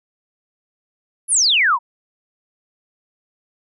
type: exponential sweep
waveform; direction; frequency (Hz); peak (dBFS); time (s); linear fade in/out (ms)
sine; down; 11220 to 897; -12; 1.28-1.79; 50
effects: none